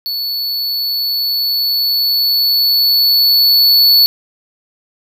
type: tone with level ramp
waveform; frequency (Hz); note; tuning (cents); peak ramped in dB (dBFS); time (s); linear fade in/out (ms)
square; 4435; C#8; 0; -18 to -6; 0.06-4.06; 0
effects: none